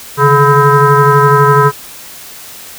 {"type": "tone with frequency modulation", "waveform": "sine", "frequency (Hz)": 714, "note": "F5", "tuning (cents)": 38, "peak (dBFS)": -4, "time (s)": [0.17, 1.72], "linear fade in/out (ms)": 50, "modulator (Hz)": 288, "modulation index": 2.5, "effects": ["white hiss -31 dBFS RMS until 2.78 s"]}